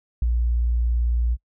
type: tone with ADSR envelope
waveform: sine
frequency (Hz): 59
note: A#1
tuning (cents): +22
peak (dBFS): -15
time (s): 0.22-1.37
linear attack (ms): 4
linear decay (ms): 4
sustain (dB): -3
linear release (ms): 41
effects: noise-tail reverb RT60 0.1 s tail -25 dB re dry